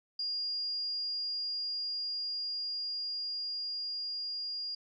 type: tone with level ramp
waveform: sine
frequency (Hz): 4830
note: D8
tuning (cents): +48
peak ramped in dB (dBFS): -32 to -35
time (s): 0.19-4.75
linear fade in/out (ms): 5
effects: none

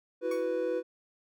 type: chord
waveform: triangle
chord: E suspended second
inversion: none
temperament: just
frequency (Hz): 329.6 / 370.8 / 494.4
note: E4 / F#4 / B4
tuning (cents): 0 / +4 / +2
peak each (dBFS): -34 / -33 / -28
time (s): 0.21-0.83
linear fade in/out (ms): 50
type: tone with exponential decay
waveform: 30% pulse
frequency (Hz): 1118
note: C#6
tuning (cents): +14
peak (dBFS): -34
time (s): 0.31-0.53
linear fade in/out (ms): 5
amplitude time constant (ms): 47
effects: none

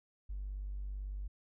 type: tone with tanh clipping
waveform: triangle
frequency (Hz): 49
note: G1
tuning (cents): 0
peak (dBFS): -37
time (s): 0.29-1.28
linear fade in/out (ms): 10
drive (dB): 1
effects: none

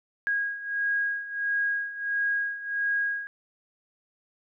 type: beating tone pair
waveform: sine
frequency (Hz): 1639 / 1640.5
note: G#6 / G#6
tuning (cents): -23 / -22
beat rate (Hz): 1.5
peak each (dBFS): -31 / -27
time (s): 0.27-3.27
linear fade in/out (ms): 0
effects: none

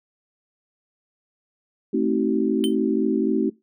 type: chord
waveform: sine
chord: A diminished seventh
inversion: none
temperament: just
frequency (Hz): 220 / 264 / 316.8 / 380.2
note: A3 / C4 / Eb4 / Gb4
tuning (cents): 0 / +16 / +31 / +47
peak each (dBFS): -24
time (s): 1.93-3.5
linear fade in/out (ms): 10
type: tone with exponential decay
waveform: square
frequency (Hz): 3079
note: G7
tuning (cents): -32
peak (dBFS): -22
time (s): 2.64-2.75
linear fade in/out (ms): 0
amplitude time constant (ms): 22
effects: noise-tail reverb RT60 0.2 s tail -20 dB re dry

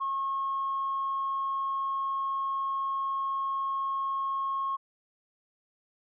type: tone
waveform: sine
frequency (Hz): 1086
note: C#6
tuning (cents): -36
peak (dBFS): -27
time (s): 0-4.77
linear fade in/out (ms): 20
effects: tanh soft clip ceiling -23 dBFS

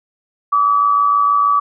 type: tone pair together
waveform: sine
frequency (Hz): 1150.6 / 1257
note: D6 / D#6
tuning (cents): -36 / +17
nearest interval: major second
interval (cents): 153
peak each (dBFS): -11 / -20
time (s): 0.52-1.6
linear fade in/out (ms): 10
effects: none

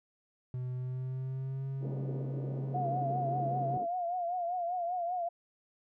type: tone with pitch glide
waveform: triangle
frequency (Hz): 126.1 to 135.15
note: B2 to C#3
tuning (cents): +36 to -44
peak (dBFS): -32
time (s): 0.54-3.77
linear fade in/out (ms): 2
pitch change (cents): +120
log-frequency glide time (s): 0.75-1.67
type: band-pass noise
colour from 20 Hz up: pink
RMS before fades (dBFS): -43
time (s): 1.8-3.87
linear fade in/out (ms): 50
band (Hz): 200 to 530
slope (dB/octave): 24
type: tone with vibrato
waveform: sine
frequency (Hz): 706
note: F5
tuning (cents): +19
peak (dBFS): -31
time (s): 2.74-5.29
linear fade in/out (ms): 10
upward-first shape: triangle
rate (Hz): 5.1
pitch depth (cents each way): 86
effects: none

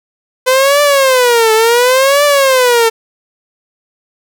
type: tone with vibrato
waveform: sawtooth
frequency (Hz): 506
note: B4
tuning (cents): +42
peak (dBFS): -3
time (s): 0.46-2.9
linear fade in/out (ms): 20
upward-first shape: triangle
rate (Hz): 0.7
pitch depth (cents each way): 260
effects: none

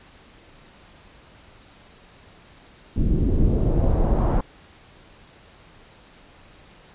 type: noise with low-pass filter sweep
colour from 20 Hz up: brown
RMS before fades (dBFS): -19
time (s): 2.96-4.41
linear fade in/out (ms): 5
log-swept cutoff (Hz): 240 to 1100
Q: 1.5
effects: pink hiss -50 dBFS RMS until 6.94 s + resampled to 8000 Hz

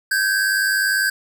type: tone pair together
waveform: square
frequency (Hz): 1551 / 1651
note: G6 / G#6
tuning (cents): -19 / -11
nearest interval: minor second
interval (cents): 108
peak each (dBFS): -19 / -22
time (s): 0.11-1.1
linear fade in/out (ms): 5
effects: none

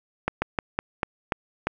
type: slowing click train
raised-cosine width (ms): 0.5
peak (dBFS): -8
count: 7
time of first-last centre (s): 0.28-1.67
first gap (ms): 140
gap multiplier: 1.2
effects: none

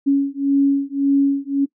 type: beating tone pair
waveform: sine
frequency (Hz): 277.2 / 279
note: C#4 / C#4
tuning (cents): 0 / +11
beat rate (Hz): 1.8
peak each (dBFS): -17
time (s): 0.06-1.66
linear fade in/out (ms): 20
effects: noise-tail reverb RT60 0.1 s tail -20 dB re dry

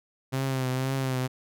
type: tone with vibrato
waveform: sawtooth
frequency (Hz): 131.4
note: C3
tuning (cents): +8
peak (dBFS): -22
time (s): 0.32-1.28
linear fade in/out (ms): 20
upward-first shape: triangle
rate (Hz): 2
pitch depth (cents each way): 52
effects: none

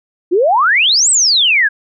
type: exponential two-way sweep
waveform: sine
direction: up then down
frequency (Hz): 326.9 to 8350 to 1578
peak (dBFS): -8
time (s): 0.31-1.69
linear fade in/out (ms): 20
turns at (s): 1.1
effects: none

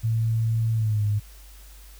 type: tone with pitch glide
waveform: sine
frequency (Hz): 112.9 to 104.13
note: A2 to G#2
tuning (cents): +45 to +5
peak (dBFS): -20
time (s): 0.03-1.2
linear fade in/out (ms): 20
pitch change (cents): -140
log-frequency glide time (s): 0.73-1.03
effects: added 50 Hz sine -44 dBFS peak until 1.99 s + white hiss -52 dBFS RMS until 1.99 s

